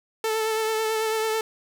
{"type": "tone with vibrato", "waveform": "sawtooth", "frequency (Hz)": 440, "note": "A4", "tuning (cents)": 0, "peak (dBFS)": -19, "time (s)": [0.24, 1.41], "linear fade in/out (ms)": 2, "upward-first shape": "sine", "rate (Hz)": 9.1, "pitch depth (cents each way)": 22, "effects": []}